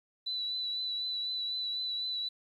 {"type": "tone with vibrato", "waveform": "sine", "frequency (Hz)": 3969, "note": "B7", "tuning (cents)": 8, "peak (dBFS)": -32, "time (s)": [0.26, 2.29], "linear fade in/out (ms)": 10, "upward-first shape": "triangle", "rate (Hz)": 4, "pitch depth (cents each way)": 29, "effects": ["11-bit"]}